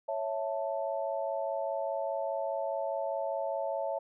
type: chord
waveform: sine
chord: A major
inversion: first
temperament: equal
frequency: 554.4 / 659.3 / 880 Hz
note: C#5 / E5 / A5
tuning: 0 / 0 / 0 cents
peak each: -34 / -34 / -38 dBFS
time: 0.08-3.99 s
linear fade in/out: 10 ms
effects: none